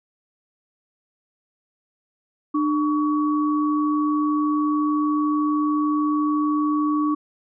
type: tone pair together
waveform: sine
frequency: 300 / 1128.4 Hz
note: D4 / C#6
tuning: +37 / +30 cents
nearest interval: octave + major seventh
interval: 2293 cents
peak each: -19 / -25 dBFS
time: 2.54-7.15 s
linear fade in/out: 10 ms
effects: none